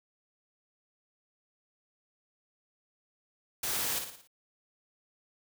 white noise with echo, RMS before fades -33 dBFS, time 3.63-3.99 s, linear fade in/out 5 ms, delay 57 ms, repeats 5, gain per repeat -6 dB, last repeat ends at 4.275 s, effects none

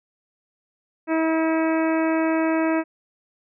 harmonic tone, 321.8 Hz, E4, 42 cents flat, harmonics 1 / 2 / 3 / 4 / 5 / 6 / 7 / 8, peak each -20 / -25 / -30 / -33 / -33 / -36 / -36 / -38 dBFS, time 1.07-2.84 s, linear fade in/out 50 ms, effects none

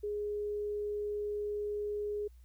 sine tone, 415.3 Hz, G#4, in tune, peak -33 dBFS, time 0.03-2.28 s, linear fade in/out 10 ms, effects added 60 Hz sine -53 dBFS peak until 2.44 s + white hiss -74 dBFS RMS until 2.44 s

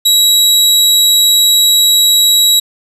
sawtooth tone, 3873 Hz, B7, 35 cents flat, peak -3 dBFS, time 0.05-2.6 s, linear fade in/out 10 ms, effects resampled to 32000 Hz + 7-bit

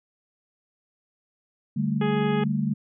sine chord, D suspended fourth, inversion none, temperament equal, 146.83 / 196 / 220 Hz, D3 / G3 / A3, 0 / 0 / 0 cents, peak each -27 / -27 / -26 dBFS, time 1.76-2.74 s, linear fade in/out 10 ms
harmonic tone, 417.2 Hz, G#4, 8 cents sharp, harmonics 1 / 2 / 3 / 4 / 5 / 6 / 7 / 8, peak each -26 / -32 / -36 / -38 / -40 / -42 / -43 / -44 dBFS, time 2.01-2.44 s, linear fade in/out 5 ms
effects none

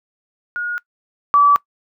sine tone pair in turn, 1440 / 1151.7 Hz, F#6 / D6, -47 / -34 cents, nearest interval major third, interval 387 cents, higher first, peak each -20 / -8 dBFS, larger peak second, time 0.56-0.78 / 1.34-1.56 s, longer neither, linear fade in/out 0 ms, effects noise-tail reverb RT60 0.1 s tail -22 dB re dry

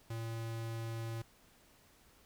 square tone, 114 Hz, A#2, 38 cents flat, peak -39 dBFS, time 0.1-1.22 s, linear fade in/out 5 ms, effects pink hiss -65 dBFS RMS until 2.25 s

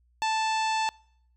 harmonic tone, 880 Hz, A5, in tune, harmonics 1 / 2 / 3 / 4 / 5 / 6 / 7 / 8 / 9, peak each -25 / -36 / -34 / -38 / -38 / -45 / -44 / -47 / -46 dBFS, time 0.22-0.89 s, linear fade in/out 0 ms, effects noise-tail reverb RT60 0.7 s tail -26 dB re dry + added 60 Hz sine -62 dBFS peak until 1.36 s

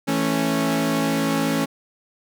sawtooth chord, A major, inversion second, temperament equal with one note detuned, 164.81 / 220 / 275.7 Hz, E3 / A3 / C#4, 0 / 0 / -9 cents, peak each -22 / -21 / -18 dBFS, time 0.07-1.66 s, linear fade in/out 20 ms, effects none

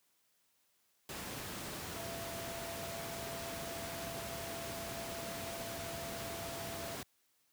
sine tone in noise, 673 Hz, E5, 36 cents sharp, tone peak -45 dBFS, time 1.96-6.95 s, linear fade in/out 2 ms, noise pink, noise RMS -43 dBFS, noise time 1.09-7.03 s, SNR -5 dB, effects white hiss -75 dBFS RMS until 7.52 s + high-pass 80 Hz 12 dB/octave

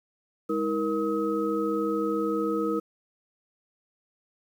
sine tone cluster, 205.8 / 319.4 / 470.2 / 1272 Hz, G#3 / D#4 / A#4 / D#6, -16 / +45 / +15 / +38 cents, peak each -33 / -28 / -28 / -33 dBFS, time 0.49-2.8 s, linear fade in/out 10 ms, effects 9-bit

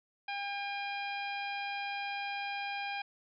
harmonic tone with a mistuned harmonic, 804 Hz, G5, 44 cents sharp, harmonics 1 / 2 / 3 / 4 / 5 / 6, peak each -38 / -43 / -40 / -47 / -51 / -52 dBFS, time 0.28-3.02 s, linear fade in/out 5 ms, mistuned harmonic 6, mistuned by +32 cents, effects none

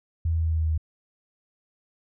sine tone with pitch steps, 82.3 / 81.78 / 81.26 / 80.75 / 80.23 / 79.73 / 79.22 / 78.72 Hz, E2 / E2 / E2 / E2 / E2 / D#2 / D#2 / D#2, -2 / -13 / -24 / -35 / -46 / +43 / +32 / +21 cents, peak -21 dBFS, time 0.25-0.778 s, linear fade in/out 5 ms, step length 66 ms, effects none

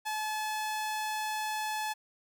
sawtooth tone, 860 Hz, A5, 40 cents flat, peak -28 dBFS, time 0.05-1.94 s, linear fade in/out 20 ms, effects none

